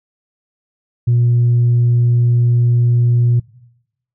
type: tone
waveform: sine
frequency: 120.1 Hz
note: B2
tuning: 48 cents flat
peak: -8 dBFS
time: 1.07-3.4 s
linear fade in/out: 10 ms
effects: noise-tail reverb RT60 0.9 s tail -22 dB re dry + tanh soft clip ceiling -7 dBFS